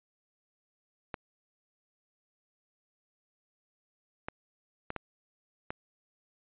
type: clicks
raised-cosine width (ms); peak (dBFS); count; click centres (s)
0.5; -20; 5; 1.142 / 4.285 / 4.904 / 4.963 / 5.705
effects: resampled to 8000 Hz